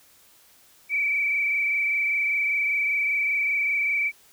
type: tone with frequency modulation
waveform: sine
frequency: 2300 Hz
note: D7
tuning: 37 cents flat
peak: -21 dBFS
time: 0.89-4.12 s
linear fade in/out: 50 ms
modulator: 25.1 Hz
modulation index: 2.1
effects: white hiss -56 dBFS RMS until 4.32 s